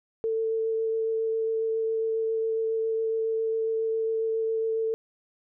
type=tone with vibrato; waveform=sine; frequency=446.6 Hz; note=A4; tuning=26 cents sharp; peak=-24 dBFS; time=0.24-4.94 s; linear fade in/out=0 ms; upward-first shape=sine; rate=7.3 Hz; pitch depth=9 cents each way; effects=none